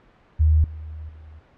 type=tone with level steps; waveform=sine; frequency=77.78 Hz; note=D#2; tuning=in tune; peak=-13 / -32 / -40 dBFS; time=0.39-1.4 s; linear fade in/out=20 ms; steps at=0.64 / 1.09 s; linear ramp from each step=2 ms; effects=pink hiss -55 dBFS RMS until 1.57 s + low-pass 2000 Hz 12 dB/octave